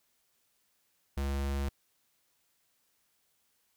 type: tone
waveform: square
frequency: 69.3 Hz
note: C#2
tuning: in tune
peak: -31 dBFS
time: 1.17-1.69 s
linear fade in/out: 5 ms
effects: white hiss -74 dBFS RMS until 3.76 s